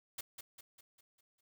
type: noise with echo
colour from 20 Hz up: white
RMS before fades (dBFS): -42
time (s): 0.18-0.21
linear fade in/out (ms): 5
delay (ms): 200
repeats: 6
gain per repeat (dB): -6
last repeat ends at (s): 1.41
effects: none